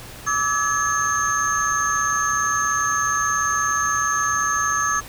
sine tone cluster, 1153 / 1290 / 1697 / 6370 Hz, D6 / E6 / G#6 / G8, -32 / -38 / +37 / +27 cents, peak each -24 dBFS, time 0.26-5.01 s, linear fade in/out 20 ms, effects added 117 Hz sine -45 dBFS peak until 5.08 s + pink hiss -39 dBFS RMS until 5.08 s

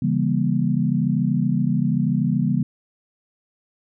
sine chord, C# diminished seventh, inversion none, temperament just, 138.59 / 166.31 / 199.57 / 239.5 Hz, C#3 / E3 / G3 / Bb3, 0 / +16 / +31 / +47 cents, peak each -23 dBFS, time 0.02-2.63 s, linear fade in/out 5 ms, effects none

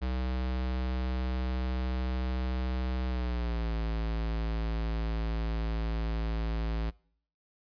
square tone with pitch glide, 63.3 to 55.43 Hz, B1 to A1, +43 to +13 cents, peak -30 dBFS, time 0.01-6.91 s, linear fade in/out 20 ms, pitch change -230 cents, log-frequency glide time 3.08-3.74 s, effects noise-tail reverb RT60 0.6 s tail -24 dB re dry + resampled to 11025 Hz

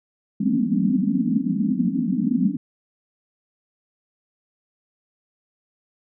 white band-pass noise, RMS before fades -21 dBFS, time 0.4-2.57 s, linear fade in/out 5 ms, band 170 to 280 Hz, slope 96 dB/octave, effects none

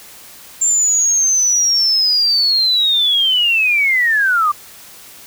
sine linear sweep, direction down, 7320 to 1157 Hz, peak -11 dBFS, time 0.61-4.52 s, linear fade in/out 10 ms, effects white hiss -39 dBFS RMS until 5.26 s

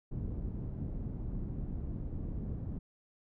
pink low-pass noise, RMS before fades -38 dBFS, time 0.11-2.79 s, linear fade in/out 10 ms, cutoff 220 Hz, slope 12 dB/octave, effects none

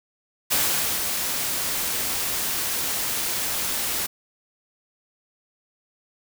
white noise with ADSR envelope, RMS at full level -21 dBFS, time 0.5-4.07 s, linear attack 21 ms, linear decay 460 ms, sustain -5 dB, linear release 15 ms, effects none

